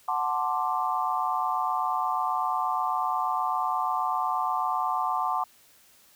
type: chord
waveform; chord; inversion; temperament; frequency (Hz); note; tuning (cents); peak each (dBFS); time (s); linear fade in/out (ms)
sine; D dominant seventh; first; equal; 740 / 880 / 1046.5 / 1174.7; F#5 / A5 / C6 / D6; 0 / 0 / 0 / 0; -30; 0.08-5.44; 5
effects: white hiss -58 dBFS RMS until 6.15 s